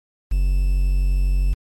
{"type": "tone with quantisation", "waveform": "triangle", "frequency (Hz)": 46.16, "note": "F#1", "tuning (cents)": -3, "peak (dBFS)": -13, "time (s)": [0.31, 1.54], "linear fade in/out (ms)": 10, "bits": 7, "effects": ["MP3 64 kbps"]}